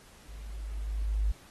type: tone with level ramp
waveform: sine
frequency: 52 Hz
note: G#1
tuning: 3 cents sharp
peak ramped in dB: -41 to -23 dBFS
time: 0.28-1.32 s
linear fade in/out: 10 ms
effects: pink hiss -56 dBFS RMS until 1.5 s + AAC 32 kbps